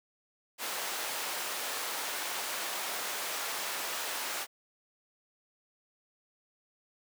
pink high-pass noise, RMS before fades -36 dBFS, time 0.58-4.47 s, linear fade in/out 50 ms, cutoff 680 Hz, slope 12 dB/octave, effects none

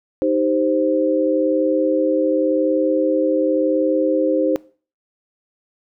sine chord, C minor, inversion first, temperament equal, 311.1 / 392 / 523.3 Hz, Eb4 / G4 / C5, 0 / 0 / 0 cents, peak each -19 / -23 / -18 dBFS, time 0.22-4.56 s, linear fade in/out 0 ms, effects noise-tail reverb RT60 0.4 s tail -21 dB re dry

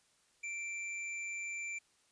square tone with amplitude modulation, 2349 Hz, D7, in tune, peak -38 dBFS, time 0.43-1.79 s, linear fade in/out 10 ms, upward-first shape sine, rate 187 Hz, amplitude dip 25%, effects white hiss -71 dBFS RMS until 2.11 s + resampled to 22050 Hz

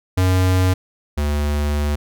square tone pair in turn, 92.5 / 73.42 Hz, F#2 / D2, 0 / 0 cents, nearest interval major third, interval 400 cents, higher first, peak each -14 / -18 dBFS, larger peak first, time 0.17-0.74 / 1.17-1.96 s, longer second, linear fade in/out 10 ms, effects none

